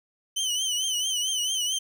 25% pulse tone with vibrato, 3033 Hz, F#7, 42 cents sharp, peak -21 dBFS, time 0.36-1.79 s, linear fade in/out 10 ms, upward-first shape triangle, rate 4.5 Hz, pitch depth 95 cents each way, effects none

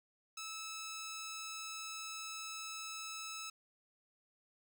10% pulse tone, 1305 Hz, E6, 18 cents flat, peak -35 dBFS, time 0.37-3.5 s, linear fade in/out 5 ms, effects none

